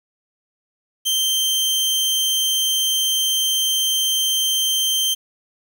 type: tone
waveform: sawtooth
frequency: 3136 Hz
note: G7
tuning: in tune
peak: -14 dBFS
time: 1.05-5.15 s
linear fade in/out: 20 ms
effects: 7-bit